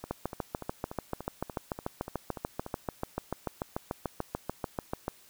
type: two click trains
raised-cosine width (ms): 1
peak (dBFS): -17 / -24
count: 35 / 10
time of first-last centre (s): 0.11-5.081 / 0.04-2.664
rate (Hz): 6.84 / 3.43
effects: white hiss -58 dBFS RMS until 5.29 s